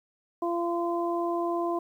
harmonic tone, 342.8 Hz, F4, 32 cents flat, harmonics 1 / 2 / 3, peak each -28 / -31 / -33 dBFS, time 0.42-1.79 s, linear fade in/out 5 ms, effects 10-bit

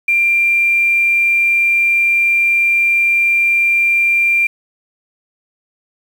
sine tone with quantisation, 2377 Hz, D7, 20 cents sharp, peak -10 dBFS, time 0.08-4.47 s, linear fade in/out 5 ms, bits 6, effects none

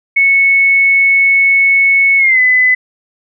sine tone with pitch glide, 2206 to 2011 Hz, C#7 to B6, -9 to +31 cents, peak -6 dBFS, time 0.16-2.75 s, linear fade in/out 10 ms, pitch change -160 cents, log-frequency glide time 2.18-2.4 s, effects none

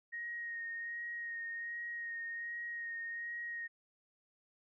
sine tone with vibrato, 1869 Hz, A#6, 4 cents sharp, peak -39 dBFS, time 0.12-3.68 s, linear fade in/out 20 ms, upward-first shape sine, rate 1.3 Hz, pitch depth 19 cents each way, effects none

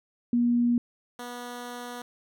sine / 10% pulse tone pair in turn, 239.6 / 243.5 Hz, A#3 / B3, +48 / -24 cents, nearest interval unison, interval 28 cents, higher second, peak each -20 / -28 dBFS, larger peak first, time 0.33-0.78 / 1.19-2.02 s, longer second, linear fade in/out 2 ms, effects none

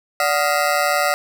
20% pulse ring-modulated tone, 659.3 Hz, E5, in tune, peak -8 dBFS, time 0.2-1.14 s, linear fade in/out 0 ms, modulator 75.9 Hz, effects none

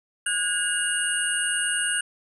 sine tone cluster, 1463 / 1632 / 2845 / 8550 / 9910 Hz, F#6 / G#6 / F7 / C9 / D#9, -20 / -31 / +31 / +36 / -8 cents, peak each -29 dBFS, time 0.26-2.01 s, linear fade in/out 5 ms, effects none

